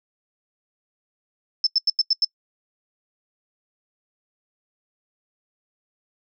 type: tone bursts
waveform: sine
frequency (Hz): 5274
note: E8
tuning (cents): 0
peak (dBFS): -15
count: 6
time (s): 1.64-2.247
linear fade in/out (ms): 2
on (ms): 27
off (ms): 89
effects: noise-tail reverb RT60 0.1 s tail -25 dB re dry